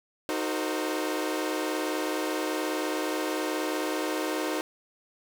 sawtooth chord, C half-diminished seventh, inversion first, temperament equal with one note detuned, 311.1 / 370 / 454.2 / 523.3 Hz, Eb4 / Gb4 / Bb4 / C5, 0 / 0 / -45 / 0 cents, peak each -27 / -30 / -32 / -31 dBFS, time 0.29-4.61 s, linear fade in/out 0 ms, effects none

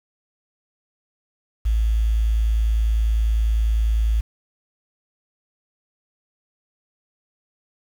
sine tone with quantisation, 55 Hz, A1, in tune, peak -16 dBFS, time 1.65-4.21 s, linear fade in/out 10 ms, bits 7, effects none

